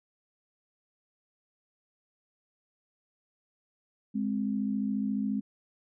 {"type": "tone pair together", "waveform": "sine", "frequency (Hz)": [207.7, 262], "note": ["G#3", "C4"], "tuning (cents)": [0, 2], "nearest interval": "major third", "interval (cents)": 402, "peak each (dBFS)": [-29, -32], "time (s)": [4.14, 5.41], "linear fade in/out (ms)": 20, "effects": []}